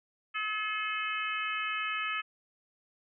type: harmonic tone with a mistuned harmonic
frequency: 428.5 Hz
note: A4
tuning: 46 cents flat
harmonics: 3 / 4 / 5 / 6 / 7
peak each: -35 / -38 / -39 / -36 / -41 dBFS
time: 0.34-2.22 s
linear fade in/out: 20 ms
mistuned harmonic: 7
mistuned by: +18 cents
effects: none